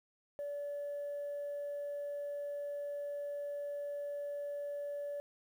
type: tone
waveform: sine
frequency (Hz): 576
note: D5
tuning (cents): -34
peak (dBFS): -36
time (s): 0.39-5.2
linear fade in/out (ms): 0
effects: tanh soft clip ceiling -35 dBFS + 11-bit